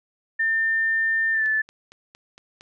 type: tone with pitch glide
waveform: sine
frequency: 1800 to 1747.7 Hz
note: A6 to A6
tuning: +39 to -12 cents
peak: -19 dBFS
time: 0.39-1.62 s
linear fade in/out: 10 ms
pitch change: -51 cents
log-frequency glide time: 1.32-1.45 s
type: click train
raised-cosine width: 0.2 ms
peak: -28 dBFS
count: 6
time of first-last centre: 1.46-2.609 s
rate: 4.35 Hz
effects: none